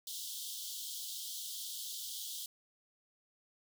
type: high-pass noise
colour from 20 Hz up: pink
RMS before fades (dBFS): -43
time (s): 0.07-2.46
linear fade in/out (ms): 2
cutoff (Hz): 3100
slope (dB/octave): 96
effects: none